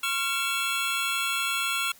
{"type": "tone cluster", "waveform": "square", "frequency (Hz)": [1080, 1381, 2248, 2677, 3342], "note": ["C#6", "F6", "C#7", "E7", "G#7"], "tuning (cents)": [-45, -20, 24, 26, 10], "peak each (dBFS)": [-39, -31, -36, -31, -32], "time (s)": [0.03, 1.92], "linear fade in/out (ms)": 5, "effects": ["white hiss -54 dBFS RMS until 1.99 s"]}